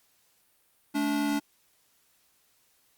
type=tone pair together; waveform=square; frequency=217.1 / 288.7 Hz; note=A3 / D4; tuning=-23 / -30 cents; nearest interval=perfect fourth; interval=493 cents; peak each=-33 / -27 dBFS; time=0.94-1.4 s; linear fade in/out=20 ms; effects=white hiss -67 dBFS RMS until 2.97 s + Opus 48 kbps